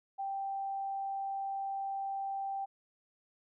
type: tone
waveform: sine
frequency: 784 Hz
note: G5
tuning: in tune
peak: -34 dBFS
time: 0.18-2.66 s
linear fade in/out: 20 ms
effects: none